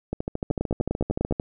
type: two click trains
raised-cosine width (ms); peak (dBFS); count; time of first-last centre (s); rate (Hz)
2; -13 / -11; 18 / 9; 0.13-1.399 / 0.51-1.31; 13.4 / 10
effects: none